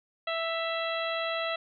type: harmonic tone with a mistuned harmonic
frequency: 659.3 Hz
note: E5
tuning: in tune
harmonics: 1 / 2 / 3 / 4 / 5 / 6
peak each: -32 / -35 / -37 / -38 / -39 / -40 dBFS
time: 0.27-1.56 s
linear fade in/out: 5 ms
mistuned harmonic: 4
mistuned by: +24 cents
effects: none